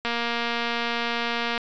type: click train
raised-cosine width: 0.3 ms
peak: -11 dBFS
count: 360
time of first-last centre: 0.05-1.578 s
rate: 235 Hz
effects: resampled to 16000 Hz